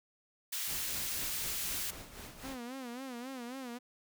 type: high-pass noise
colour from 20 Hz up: white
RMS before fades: -37 dBFS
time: 0.52-1.91 s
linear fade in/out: 10 ms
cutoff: 1600 Hz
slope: 12 dB/octave
type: noise with tremolo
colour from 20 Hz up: pink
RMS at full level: -46 dBFS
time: 0.66-2.58 s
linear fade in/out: 50 ms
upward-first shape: sine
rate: 4 Hz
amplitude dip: 60%
type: tone with vibrato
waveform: sawtooth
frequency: 252.2 Hz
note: B3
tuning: 36 cents sharp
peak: -37 dBFS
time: 2.43-3.79 s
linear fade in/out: 20 ms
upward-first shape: sine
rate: 3.7 Hz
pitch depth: 120 cents each way
effects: none